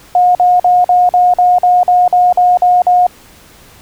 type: tone bursts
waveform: sine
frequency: 719 Hz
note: F#5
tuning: 50 cents flat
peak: -5 dBFS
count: 12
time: 0.15-3.067 s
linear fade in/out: 2 ms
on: 200 ms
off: 47 ms
effects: pink hiss -41 dBFS RMS until 3.81 s